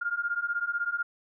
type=beating tone pair; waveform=sine; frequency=1401 / 1417 Hz; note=F6 / F6; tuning=+5 / +25 cents; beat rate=16 Hz; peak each=-31 / -30 dBFS; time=0.01-1.03 s; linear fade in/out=10 ms; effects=none